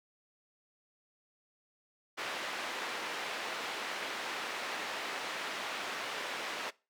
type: band-pass noise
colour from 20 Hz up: white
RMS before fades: -39 dBFS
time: 2.17-6.71 s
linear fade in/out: 20 ms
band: 350 to 2600 Hz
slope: 12 dB/octave
effects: noise-tail reverb RT60 0.3 s tail -22 dB re dry